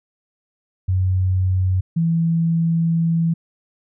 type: tone pair in turn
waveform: sine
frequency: 93 / 165.71 Hz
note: F#2 / E3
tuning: +9 / +9 cents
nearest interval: minor seventh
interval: 1000 cents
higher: second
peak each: -15 dBFS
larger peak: neither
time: 0.88-1.81 / 1.96-3.34 s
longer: second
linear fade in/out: 10 ms
effects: none